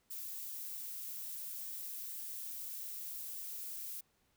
violet noise, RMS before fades -44 dBFS, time 0.1-4.01 s, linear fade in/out 10 ms, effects pink hiss -75 dBFS RMS until 4.36 s

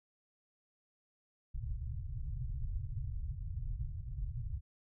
pink low-pass noise, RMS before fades -39 dBFS, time 1.54-4.61 s, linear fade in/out 20 ms, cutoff 140 Hz, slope 96 dB/octave, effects none

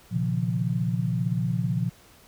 sine tone cluster, 119.3 / 137.4 / 153 / 174.5 Hz, A#2 / C#3 / D#3 / F3, +41 / -15 / -29 / -1 cents, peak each -27 / -30 / -33 / -27 dBFS, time 0.11-1.9 s, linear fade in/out 20 ms, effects pink hiss -54 dBFS RMS until 2.27 s

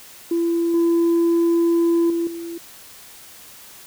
sine tone with level steps, 337.6 Hz, E4, 41 cents sharp, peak -16 / -12 / -18 / -28 dBFS, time 0.31-2.58 s, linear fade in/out 5 ms, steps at 0.74 / 2.1 / 2.27 s, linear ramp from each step 2 ms, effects tanh soft clip ceiling -13 dBFS + white hiss -43 dBFS RMS until 3.86 s

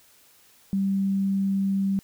sine tone, 195.2 Hz, G3, 7 cents flat, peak -21 dBFS, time 0.73-1.99 s, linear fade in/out 0 ms, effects white hiss -57 dBFS RMS until 2.03 s

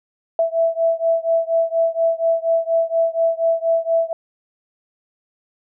sine beating tone pair, 659.3 / 663.5 Hz, E5 / E5, 0 / +11 cents, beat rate 4.2 Hz, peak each -18 / -19 dBFS, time 0.39-4.13 s, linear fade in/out 2 ms, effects none

